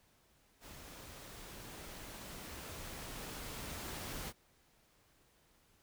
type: noise with level ramp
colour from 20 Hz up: pink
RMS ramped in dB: -53 to -43 dBFS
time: 0.6-4.33 s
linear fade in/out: 50 ms
effects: pink hiss -70 dBFS RMS until 5.82 s